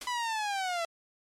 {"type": "noise with exponential decay", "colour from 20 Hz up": "white", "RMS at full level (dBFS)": -35, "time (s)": [0.01, 0.21], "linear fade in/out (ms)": 5, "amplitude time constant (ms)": 42}
{"type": "linear sweep", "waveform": "sawtooth", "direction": "down", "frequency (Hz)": [1000, 659.3], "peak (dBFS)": -26, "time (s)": [0.07, 0.85], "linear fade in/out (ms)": 2}
{"effects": ["low-pass 8000 Hz 12 dB/octave", "MP3 64 kbps"]}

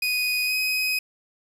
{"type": "tone with pitch glide", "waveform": "30% pulse", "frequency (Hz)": [2489, 2519], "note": ["D#7", "D#7"], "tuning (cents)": [0, 21], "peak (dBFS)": -19, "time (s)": [0.02, 0.99], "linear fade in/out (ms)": 5, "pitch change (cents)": 21, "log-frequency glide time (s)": [0.44, 0.54], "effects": ["8-bit"]}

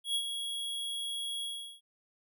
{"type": "tone with ADSR envelope", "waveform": "square", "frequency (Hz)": 3322, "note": "G#7", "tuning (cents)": 0, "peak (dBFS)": -28, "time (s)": [0.04, 1.81], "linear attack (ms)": 110, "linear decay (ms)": 70, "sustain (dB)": -7, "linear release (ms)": 380, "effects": []}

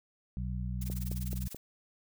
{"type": "harmonic tone", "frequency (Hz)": 61.74, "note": "B1", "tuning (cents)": 0, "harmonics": [1, 2, 3], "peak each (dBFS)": [-35, -38, -40], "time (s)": [0.37, 1.48], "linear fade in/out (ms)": 0}
{"type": "noise with tremolo", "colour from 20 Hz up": "blue", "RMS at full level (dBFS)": -43, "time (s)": [0.81, 1.57], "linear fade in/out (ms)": 5, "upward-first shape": "sine", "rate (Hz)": 20, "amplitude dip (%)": 95}
{"type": "click train", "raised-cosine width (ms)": 2, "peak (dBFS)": -29, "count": 4, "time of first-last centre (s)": [0.9, 1.547], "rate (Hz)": 4.64}
{"effects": []}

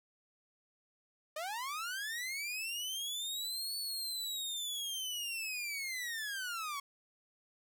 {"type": "linear two-way sweep", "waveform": "sawtooth", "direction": "up then down", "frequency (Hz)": [590, 4472, 1095], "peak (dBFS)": -34, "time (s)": [1.36, 6.8], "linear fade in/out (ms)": 5, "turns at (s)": 3.77, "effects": ["12-bit"]}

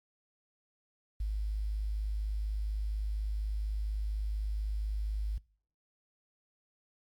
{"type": "tone with quantisation", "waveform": "sine", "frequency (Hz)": 52.1, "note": "G#1", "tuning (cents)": 6, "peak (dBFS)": -30, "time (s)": [1.2, 5.38], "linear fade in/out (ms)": 5, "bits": 10, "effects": ["noise-tail reverb RT60 0.5 s tail -24 dB re dry", "MP3 96 kbps"]}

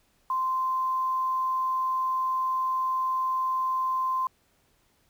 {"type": "tone with quantisation", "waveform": "sine", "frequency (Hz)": 1040, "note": "C6", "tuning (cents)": -11, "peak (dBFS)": -24, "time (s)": [0.3, 4.27], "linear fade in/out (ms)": 2, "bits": 9, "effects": ["pink hiss -67 dBFS RMS until 5.09 s"]}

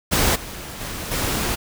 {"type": "noise with level steps", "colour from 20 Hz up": "pink", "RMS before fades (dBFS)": [-18, -34, -30, -23], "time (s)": [0.11, 1.56], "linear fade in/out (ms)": 20, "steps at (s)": [0.35, 0.8, 1.11], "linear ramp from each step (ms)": 10, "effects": []}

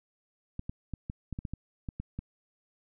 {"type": "clicks", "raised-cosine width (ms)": 5, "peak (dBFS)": -23, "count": 11, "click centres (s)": [0.594, 0.695, 0.937, 1.099, 1.327, 1.389, 1.452, 1.536, 1.888, 2, 2.19], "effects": []}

